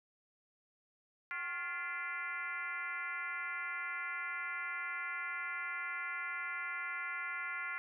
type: tone with frequency modulation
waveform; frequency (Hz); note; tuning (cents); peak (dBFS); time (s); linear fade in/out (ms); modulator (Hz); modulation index
sine; 1729; A6; -31; -37; 1.31-7.78; 0; 324; 1.8
effects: none